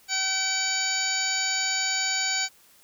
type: harmonic tone with a mistuned harmonic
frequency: 765 Hz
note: G5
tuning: 42 cents flat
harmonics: 1 / 2 / 3 / 4 / 5 / 6 / 7 / 8 / 9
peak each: -36 / -32 / -31 / -37 / -36 / -29 / -39 / -41 / -29 dBFS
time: 0.08-2.49 s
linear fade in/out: 50 ms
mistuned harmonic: 7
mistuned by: +30 cents
effects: white hiss -57 dBFS RMS until 2.83 s